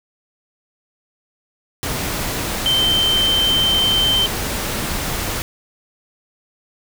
sine tone in noise, 3110 Hz, G7, 14 cents flat, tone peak -14 dBFS, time 2.66-4.26 s, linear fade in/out 0 ms, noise pink, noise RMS -23 dBFS, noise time 1.83-5.42 s, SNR +6 dB, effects none

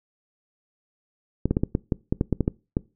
clicks, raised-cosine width 3 ms, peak -8 dBFS, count 12, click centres 1.456 / 1.51 / 1.569 / 1.635 / 1.751 / 1.922 / 2.125 / 2.211 / 2.327 / 2.407 / 2.479 / 2.769 s, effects noise-tail reverb RT60 0.3 s tail -23 dB re dry

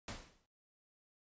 pink noise with exponential decay, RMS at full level -41 dBFS, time 0.08-0.46 s, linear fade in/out 2 ms, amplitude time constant 81 ms, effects noise-tail reverb RT60 0.2 s tail -18 dB re dry + resampled to 16000 Hz

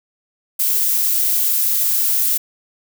violet noise, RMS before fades -17 dBFS, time 0.59-2.38 s, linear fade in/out 10 ms, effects none

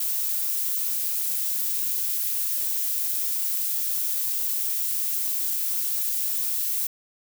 violet noise, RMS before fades -26 dBFS, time 0-6.87 s, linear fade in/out 5 ms, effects none

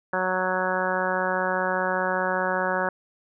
harmonic tone, 185 Hz, F#3, in tune, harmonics 1 / 2 / 3 / 4 / 5 / 6 / 7 / 8 / 9, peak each -34 / -33 / -28 / -32 / -30 / -33 / -34 / -30 / -31 dBFS, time 0.13-2.89 s, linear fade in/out 2 ms, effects none

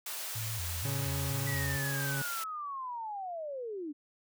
white high-pass noise, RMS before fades -39 dBFS, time 0.06-2.44 s, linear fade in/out 5 ms, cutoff 540 Hz, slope 12 dB/octave
sine tone with vibrato, 96.9 Hz, G2, 20 cents flat, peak -36 dBFS, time 0.35-1.77 s, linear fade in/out 10 ms, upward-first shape square, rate 2.1 Hz, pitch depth 230 cents each way
40% pulse tone, 138.59 Hz, C#3, in tune, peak -33 dBFS, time 0.85-2.22 s, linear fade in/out 2 ms
sine linear sweep, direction down, 1975.5 to 278.9 Hz, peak -36 dBFS, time 1.46-3.93 s, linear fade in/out 20 ms
effects none

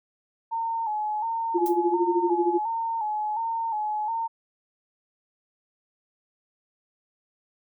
sine tone with vibrato, 880 Hz, A5, in tune, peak -25 dBFS, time 0.51-4.28 s, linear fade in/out 20 ms, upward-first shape square, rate 1.4 Hz, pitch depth 62 cents each way
sine tone with tremolo, 349.1 Hz, F4, 1 cent flat, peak -18 dBFS, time 1.54-2.59 s, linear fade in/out 20 ms, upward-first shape sine, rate 13 Hz, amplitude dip 85%
violet noise with exponential decay, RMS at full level -32 dBFS, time 1.66-1.78 s, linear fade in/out 0 ms, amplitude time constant 26 ms
effects none

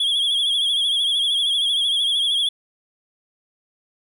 triangle tone with vibrato, 3322 Hz, G#7, in tune, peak -16 dBFS, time 0-2.49 s, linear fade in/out 5 ms, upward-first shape triangle, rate 13 Hz, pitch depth 81 cents each way, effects none

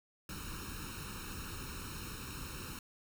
pink noise with comb filter, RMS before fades -44 dBFS, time 0.29-2.79 s, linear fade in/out 2 ms, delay 0.74 ms, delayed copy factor +0.95, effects none

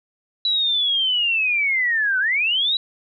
sine linear two-way sweep, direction down then up, 3955 to 1480 to 3955 Hz, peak -17 dBFS, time 0.45-2.77 s, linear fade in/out 2 ms, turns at 2.19 s, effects none

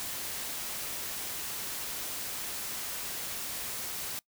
white noise, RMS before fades -37 dBFS, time 0-4.19 s, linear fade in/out 0 ms, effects noise-tail reverb RT60 0.1 s tail -23 dB re dry

